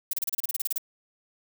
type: noise bursts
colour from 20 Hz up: violet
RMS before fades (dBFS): -27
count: 13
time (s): 0.11-0.781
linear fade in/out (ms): 5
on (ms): 23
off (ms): 31
effects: none

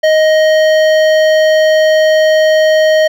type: tone with hard clipping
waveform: triangle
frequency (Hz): 625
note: D#5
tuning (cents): +8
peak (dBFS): -8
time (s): 0.03-3.08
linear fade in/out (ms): 10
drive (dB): 17
effects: none

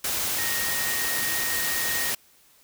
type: tone in noise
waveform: sine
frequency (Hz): 1864.7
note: A#6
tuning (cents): 0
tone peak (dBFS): -30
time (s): 0.38-2.11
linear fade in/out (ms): 5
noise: white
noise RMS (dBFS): -27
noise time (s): 0.04-2.15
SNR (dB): -6
effects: white hiss -58 dBFS RMS until 2.63 s

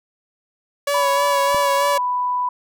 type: tone with vibrato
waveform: sawtooth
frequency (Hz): 565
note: C#5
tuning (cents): +33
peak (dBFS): -14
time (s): 0.87-1.98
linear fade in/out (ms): 5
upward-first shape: sine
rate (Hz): 3.2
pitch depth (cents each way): 27
type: tone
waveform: sine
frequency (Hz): 991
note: B5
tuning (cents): +6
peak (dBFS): -18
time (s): 0.94-2.49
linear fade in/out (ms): 5
type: click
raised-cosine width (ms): 3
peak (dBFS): -19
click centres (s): 1.546
effects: none

